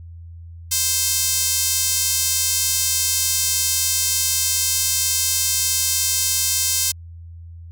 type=tone with high-pass filter; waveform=sawtooth; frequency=523.3 Hz; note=C5; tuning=in tune; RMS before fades=-20 dBFS; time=0.71-6.92 s; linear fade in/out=10 ms; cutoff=6200 Hz; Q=1.1; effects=added 84 Hz sine -35 dBFS peak until 7.71 s